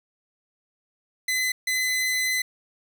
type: tone bursts at uneven times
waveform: sawtooth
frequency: 2024 Hz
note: B6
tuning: 42 cents sharp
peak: -19 dBFS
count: 2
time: 1.28-1.52 / 1.67-2.42 s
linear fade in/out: 5 ms
effects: none